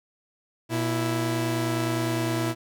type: tone pair together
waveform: sawtooth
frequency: 119.88 / 330 Hz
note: A#2 / E4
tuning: +49 / +2 cents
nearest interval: octave + tritone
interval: 1753 cents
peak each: -23 dBFS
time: 0.69-2.55 s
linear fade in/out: 50 ms
effects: none